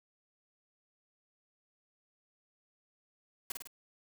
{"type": "noise with echo", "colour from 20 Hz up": "white", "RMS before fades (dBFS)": -37, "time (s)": [3.5, 3.52], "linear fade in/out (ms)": 2, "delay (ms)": 51, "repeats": 3, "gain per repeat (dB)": -4, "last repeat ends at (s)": 3.673, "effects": []}